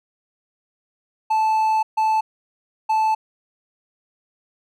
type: tone bursts at uneven times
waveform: triangle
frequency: 875 Hz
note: A5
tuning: 10 cents flat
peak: -14 dBFS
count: 3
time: 1.3-1.83 / 1.97-2.21 / 2.89-3.15 s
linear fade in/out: 10 ms
effects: none